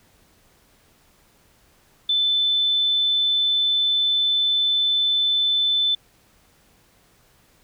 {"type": "tone", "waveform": "sine", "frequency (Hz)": 3520, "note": "A7", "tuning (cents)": 0, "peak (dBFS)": -17, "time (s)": [2.09, 5.95], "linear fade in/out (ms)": 5, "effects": ["pink hiss -58 dBFS RMS until 7.63 s"]}